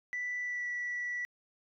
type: tone with pitch glide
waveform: sine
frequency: 1975.5 to 1953.9 Hz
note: B6 to B6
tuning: 0 to -19 cents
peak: -32 dBFS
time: 0.13-1.25 s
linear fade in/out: 0 ms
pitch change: -19 cents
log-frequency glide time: 0.41-0.67 s
effects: tanh soft clip ceiling -30 dBFS